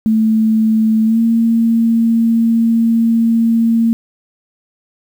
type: tone with pitch glide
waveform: sine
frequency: 220 to 228.8 Hz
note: A3 to A#3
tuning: 0 to -32 cents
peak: -9 dBFS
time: 0.06-3.93 s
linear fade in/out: 0 ms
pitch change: +68 cents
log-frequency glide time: 1.05-1.2 s
effects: 7-bit